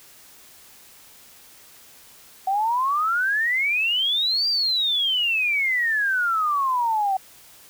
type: exponential two-way sweep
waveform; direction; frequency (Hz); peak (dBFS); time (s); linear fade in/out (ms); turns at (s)
sine; up then down; 752 to 4794 to 752; -19; 2.47-7.17; 5; 4.48
effects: white hiss -49 dBFS RMS until 7.69 s